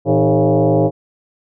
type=tone with frequency modulation; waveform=sine; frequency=116.54 Hz; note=A#2; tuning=in tune; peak=-10 dBFS; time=0.05-0.91 s; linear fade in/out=50 ms; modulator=142 Hz; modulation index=4; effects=none